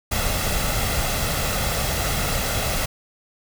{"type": "noise with comb filter", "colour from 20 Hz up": "pink", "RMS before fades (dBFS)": -23, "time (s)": [0.11, 2.86], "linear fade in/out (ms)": 10, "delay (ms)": 1.5, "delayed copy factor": 0.5, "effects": []}